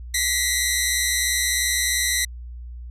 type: tone pair together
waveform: 10% pulse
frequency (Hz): 1920 / 2043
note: B6 / C7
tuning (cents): -49 / -42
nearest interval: minor second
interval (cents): 107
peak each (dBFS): -13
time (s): 0.14-2.25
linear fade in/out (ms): 5
effects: added 60 Hz sine -33 dBFS peak until 2.9 s + low-pass 12000 Hz 12 dB/octave